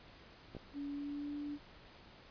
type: clicks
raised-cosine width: 2 ms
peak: -33 / -32 dBFS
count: 2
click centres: 0.55 / 0.567 s
type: tone with pitch glide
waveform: sine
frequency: 284.8 to 291.5 Hz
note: C#4 to D4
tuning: +47 to -13 cents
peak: -39 dBFS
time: 0.73-1.59 s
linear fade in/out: 50 ms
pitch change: +40 cents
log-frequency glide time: 0.89-1.35 s
effects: pink hiss -58 dBFS RMS until 2.3 s + resampled to 11025 Hz